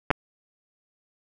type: clicks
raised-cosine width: 0.5 ms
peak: -5 dBFS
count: 2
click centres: 0.105 / 0.112 s
effects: none